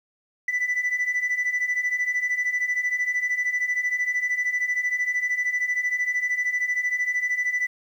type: beating tone pair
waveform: sine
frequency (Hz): 1975.5 / 1988.5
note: B6 / B6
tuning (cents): 0 / +11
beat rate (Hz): 13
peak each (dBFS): -25 / -22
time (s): 0.48-7.67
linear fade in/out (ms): 5
effects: tanh soft clip ceiling -19 dBFS + 9-bit